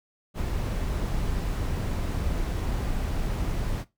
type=noise; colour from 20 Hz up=brown; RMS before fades=-28 dBFS; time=0.34-3.85 s; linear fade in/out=50 ms; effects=noise-tail reverb RT60 0.2 s tail -17 dB re dry